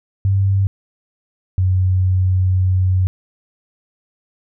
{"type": "tone pair in turn", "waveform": "sine", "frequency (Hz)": [97.6, 92.79], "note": ["G2", "F#2"], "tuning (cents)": [-7, 5], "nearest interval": "minor second", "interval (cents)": 88, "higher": "first", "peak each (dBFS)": -12, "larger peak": "neither", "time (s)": [[0.25, 0.67], [1.58, 3.07]], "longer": "second", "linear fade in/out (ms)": 0, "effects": []}